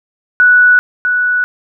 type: tone with echo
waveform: sine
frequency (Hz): 1476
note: F#6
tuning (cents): -5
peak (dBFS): -4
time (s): 0.4-0.79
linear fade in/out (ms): 0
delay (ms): 650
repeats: 1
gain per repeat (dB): -6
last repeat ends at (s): 1.44
effects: none